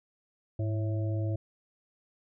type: harmonic tone with a mistuned harmonic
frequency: 110 Hz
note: A2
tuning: in tune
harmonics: 1 / 3 / 5 / 6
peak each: -28 / -38 / -42 / -44 dBFS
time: 0.59-1.36 s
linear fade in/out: 5 ms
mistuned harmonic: 1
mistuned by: -83 cents
effects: none